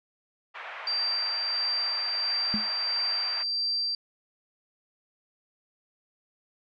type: band-pass noise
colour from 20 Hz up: white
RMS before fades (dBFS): -40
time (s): 0.54-3.44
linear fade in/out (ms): 20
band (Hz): 650 to 2300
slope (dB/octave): 24
type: tone with tremolo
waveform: sine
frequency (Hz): 4699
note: D8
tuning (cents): 0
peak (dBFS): -25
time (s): 0.87-3.95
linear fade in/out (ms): 2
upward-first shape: sine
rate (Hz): 1.5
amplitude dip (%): 25
type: tone with exponential decay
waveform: sine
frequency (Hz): 212.7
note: G#3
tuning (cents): +42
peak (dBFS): -23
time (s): 2.54-2.69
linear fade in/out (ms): 0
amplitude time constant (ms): 32
effects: none